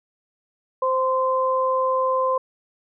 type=tone pair together; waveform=sine; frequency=521 / 1035.7 Hz; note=C5 / C6; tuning=-7 / -18 cents; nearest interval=octave; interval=1189 cents; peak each=-21 dBFS; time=0.82-2.38 s; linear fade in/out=5 ms; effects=none

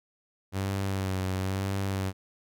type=tone with vibrato; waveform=sawtooth; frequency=95.8 Hz; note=G2; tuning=39 cents flat; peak=-24 dBFS; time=0.52-2.13 s; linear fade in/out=50 ms; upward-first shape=sine; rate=1 Hz; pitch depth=38 cents each way; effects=none

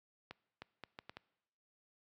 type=accelerating click train; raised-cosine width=0.3 ms; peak=-30 dBFS; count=6; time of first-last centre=0.31-1.17 s; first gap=310 ms; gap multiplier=0.7; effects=noise-tail reverb RT60 0.9 s tail -22 dB re dry + high-pass 80 Hz 12 dB/octave

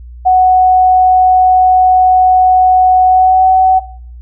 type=tone with pitch glide; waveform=sine; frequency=741 to 751.8 Hz; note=F#5 to F#5; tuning=+2 to +27 cents; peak=-4 dBFS; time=0.25-3.8 s; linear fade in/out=20 ms; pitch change=+25 cents; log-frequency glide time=3.06-3.45 s; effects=noise-tail reverb RT60 0.5 s tail -19 dB re dry + added 60 Hz sine -28 dBFS peak until 4.21 s

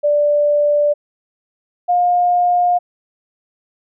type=tone pair in turn; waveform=sine; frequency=587.3 / 710.7 Hz; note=D5 / F5; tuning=0 / +30 cents; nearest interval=minor third; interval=330 cents; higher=second; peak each=-11 dBFS; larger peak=neither; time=0.03-0.94 / 1.88-2.79 s; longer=neither; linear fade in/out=20 ms; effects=none

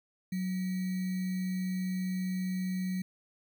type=tone with sample-and-hold; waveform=sine; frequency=185 Hz; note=F#3; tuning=in tune; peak=-30 dBFS; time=0.32-3.02 s; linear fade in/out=5 ms; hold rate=2100 Hz; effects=none

